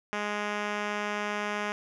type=tone with low-pass filter; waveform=5% pulse; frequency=207.7 Hz; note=G#3; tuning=in tune; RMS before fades=-32 dBFS; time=0.13-1.72 s; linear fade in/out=0 ms; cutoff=4300 Hz; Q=0.6; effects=none